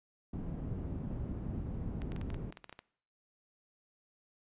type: low-pass noise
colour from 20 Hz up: white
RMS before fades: -39 dBFS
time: 0.33-2.51 s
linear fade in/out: 5 ms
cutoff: 170 Hz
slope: 12 dB/octave
type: clicks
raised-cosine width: 0.3 ms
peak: -31 dBFS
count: 12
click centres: 2.019 / 2.12 / 2.163 / 2.214 / 2.303 / 2.344 / 2.525 / 2.572 / 2.643 / 2.695 / 2.727 / 2.791 s
effects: noise-tail reverb RT60 0.6 s tail -20 dB re dry + resampled to 8000 Hz